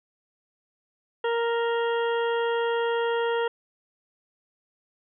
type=harmonic tone; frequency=466.2 Hz; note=A#4; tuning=in tune; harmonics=1 / 2 / 3 / 4 / 6 / 7; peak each=-24 / -30 / -34 / -36 / -40 / -41 dBFS; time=1.24-3.48 s; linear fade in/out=5 ms; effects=none